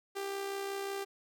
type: tone with amplitude modulation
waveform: sawtooth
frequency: 395 Hz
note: G4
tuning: 13 cents sharp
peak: -30 dBFS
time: 0.15-1.05 s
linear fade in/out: 20 ms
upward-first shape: sine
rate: 65.5 Hz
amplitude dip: 40%
effects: none